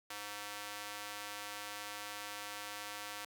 square tone with high-pass filter, 103.5 Hz, G#2, 5 cents flat, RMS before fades -45 dBFS, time 0.1-3.25 s, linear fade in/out 5 ms, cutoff 1000 Hz, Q 0.58, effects Opus 48 kbps

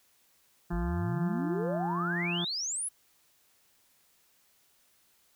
harmonic tone, 173.3 Hz, F3, 13 cents flat, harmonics 1 / 2 / 4 / 5 / 6 / 7 / 8 / 9 / 10, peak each -32 / -38 / -44 / -46 / -48 / -49 / -50 / -51 / -52 dBFS, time 0.7-2.45 s, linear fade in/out 10 ms
sine exponential sweep, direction up, 45.88 to 11175 Hz, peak -31 dBFS, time 0.72-2.89 s, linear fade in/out 10 ms
effects white hiss -67 dBFS RMS until 5.35 s

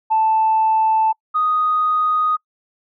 sine tone pair in turn, 880 / 1244.5 Hz, A5 / D#6, 0 / 0 cents, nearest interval tritone, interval 600 cents, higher second, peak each -12 / -14 dBFS, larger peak first, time 0.1-1.13 / 1.34-2.37 s, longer neither, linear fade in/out 20 ms, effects noise-tail reverb RT60 0.1 s tail -26 dB re dry + tanh soft clip ceiling -8 dBFS

